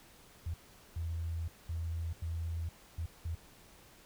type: tone bursts at uneven times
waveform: sine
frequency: 82.8 Hz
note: E2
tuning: 8 cents sharp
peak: -34 dBFS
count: 6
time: 0.46-0.54 / 0.96-1.48 / 1.69-2.13 / 2.22-2.69 / 2.98-3.06 / 3.25-3.35 s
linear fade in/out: 5 ms
effects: pink hiss -59 dBFS RMS until 4.05 s